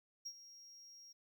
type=tone with ADSR envelope; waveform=triangle; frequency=5600 Hz; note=F8; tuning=4 cents sharp; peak=-40 dBFS; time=0.25-1.13 s; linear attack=14 ms; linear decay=61 ms; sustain=-14 dB; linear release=15 ms; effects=13-bit